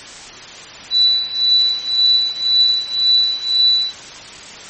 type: tone with tremolo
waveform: sine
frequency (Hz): 3962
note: B7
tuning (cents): +5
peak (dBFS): -8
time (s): 0.9-3.94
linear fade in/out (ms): 50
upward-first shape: triangle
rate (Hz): 1.9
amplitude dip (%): 90
effects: white hiss -34 dBFS RMS until 4.69 s + MP3 32 kbps

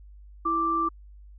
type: tone pair together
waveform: sine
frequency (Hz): 329.9 / 1174.7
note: E4 / D6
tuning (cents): +1 / 0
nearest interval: octave + minor seventh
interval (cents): 2199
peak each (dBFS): -30 / -23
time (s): 0.45-0.89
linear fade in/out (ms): 10
effects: added 50 Hz sine -45 dBFS peak until 1.38 s

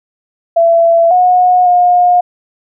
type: tone with pitch steps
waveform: sine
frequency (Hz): 671 / 726 / 714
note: E5 / F#5 / F5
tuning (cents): +31 / -33 / +38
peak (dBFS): -5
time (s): 0.56-2.21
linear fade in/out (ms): 10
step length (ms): 550
effects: none

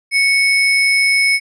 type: tone with sample-and-hold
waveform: sine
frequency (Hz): 2217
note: C#7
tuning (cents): 0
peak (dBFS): -10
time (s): 0.11-1.4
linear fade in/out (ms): 50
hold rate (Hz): 7350
effects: resampled to 22050 Hz

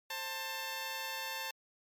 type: tone pair together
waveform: 10% pulse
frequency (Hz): 529 / 889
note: C5 / A5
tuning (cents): +19 / +18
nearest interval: major sixth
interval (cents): 899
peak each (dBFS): -36 / -30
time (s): 0.1-1.51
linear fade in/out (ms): 5
effects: MP3 96 kbps

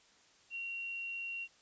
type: tone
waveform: sine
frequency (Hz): 2748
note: F7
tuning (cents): -29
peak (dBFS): -38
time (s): 0.5-1.48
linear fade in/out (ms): 50
effects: white hiss -65 dBFS RMS until 1.61 s + resampled to 16000 Hz

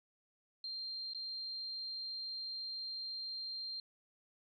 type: tone with dropouts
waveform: sine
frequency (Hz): 4178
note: C8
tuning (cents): -3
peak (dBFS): -40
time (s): 0.64-3.8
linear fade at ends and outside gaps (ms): 2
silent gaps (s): 1.135-1.147
effects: none

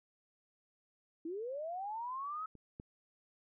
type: linear sweep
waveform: sine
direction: up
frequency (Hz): 310.5 to 1299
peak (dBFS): -38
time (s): 1.25-2.46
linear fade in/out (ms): 5
type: clicks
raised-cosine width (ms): 3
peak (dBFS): -43 / -33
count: 2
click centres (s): 2.553 / 2.799
effects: none

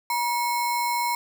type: tone with sample-and-hold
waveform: sine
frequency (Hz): 957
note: A#5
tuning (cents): +45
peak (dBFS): -22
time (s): 0.1-1.15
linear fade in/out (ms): 2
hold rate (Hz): 3150
effects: none

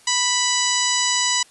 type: harmonic tone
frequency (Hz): 987.8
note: B5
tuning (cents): 0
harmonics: 1 / 2 / 3 / 4 / 5 / 6 / 7 / 8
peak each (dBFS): -26 / -26 / -26 / -26 / -26 / -26 / -26 / -26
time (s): 0.07-1.43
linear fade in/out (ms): 5
effects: white hiss -51 dBFS RMS until 1.5 s + resampled to 24000 Hz

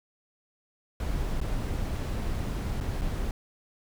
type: noise with dropouts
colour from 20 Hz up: brown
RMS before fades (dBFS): -30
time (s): 1-3.31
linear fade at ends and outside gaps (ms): 2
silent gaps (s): 1.404-1.413 / 2.803-2.809 / 3.013-3.017
effects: none

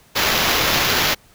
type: noise with sample-and-hold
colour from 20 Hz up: blue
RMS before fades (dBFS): -18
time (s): 0.15-1.15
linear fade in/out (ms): 20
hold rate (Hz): 8820
effects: pink hiss -52 dBFS RMS until 1.34 s

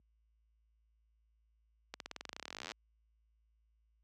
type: accelerating click train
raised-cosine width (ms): 0.2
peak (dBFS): -25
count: 30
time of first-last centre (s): 1.94-2.718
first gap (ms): 62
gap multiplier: 0.93
effects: added 55 Hz sine -49 dBFS peak until 4.03 s + high-pass 200 Hz 12 dB/octave

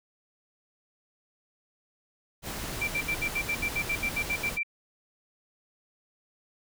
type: noise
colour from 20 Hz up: pink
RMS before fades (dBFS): -36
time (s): 2.42-4.59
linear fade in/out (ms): 50
type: tone bursts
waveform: sine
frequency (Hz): 2349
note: D7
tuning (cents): 0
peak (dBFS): -26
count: 14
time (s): 2.81-4.633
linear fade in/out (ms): 10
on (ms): 68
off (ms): 67
effects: none

